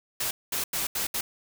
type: noise bursts at uneven times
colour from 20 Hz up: white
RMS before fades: -29 dBFS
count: 5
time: 0.2-0.31 / 0.52-0.64 / 0.73-0.87 / 0.95-1.07 / 1.14-1.21 s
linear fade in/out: 5 ms
effects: none